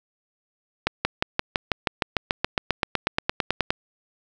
accelerating click train, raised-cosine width 0.3 ms, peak -4 dBFS, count 22, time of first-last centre 0.87-3.705 s, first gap 180 ms, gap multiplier 0.97, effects none

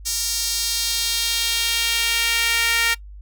sawtooth tone with high-pass filter sweep, 462.8 Hz, A#4, 13 cents flat, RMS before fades -21 dBFS, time 0.05-2.95 s, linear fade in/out 20 ms, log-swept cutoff 5700 to 2000 Hz, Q 1.7, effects noise-tail reverb RT60 0.1 s tail -21 dB re dry + added 50 Hz sine -36 dBFS peak until 3.21 s

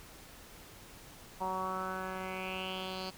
10% pulse tone with low-pass filter sweep, 187.3 Hz, F#3, 21 cents sharp, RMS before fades -38 dBFS, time 1.4-3.11 s, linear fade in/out 20 ms, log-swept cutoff 910 to 4500 Hz, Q 5.2, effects pink hiss -53 dBFS RMS until 3.17 s

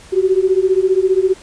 sine beating tone pair, 370 / 385 Hz, F#4 / G4, 0 / -31 cents, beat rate 15 Hz, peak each -14 dBFS, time 0.12-1.34 s, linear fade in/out 20 ms, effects pink hiss -41 dBFS RMS until 1.42 s + resampled to 22050 Hz

